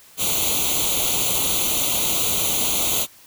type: noise with comb filter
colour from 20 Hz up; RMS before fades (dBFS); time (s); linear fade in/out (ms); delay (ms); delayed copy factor
white; -21; 0.17-3.07; 50; 0.29; +0.95
effects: white hiss -49 dBFS RMS until 3.26 s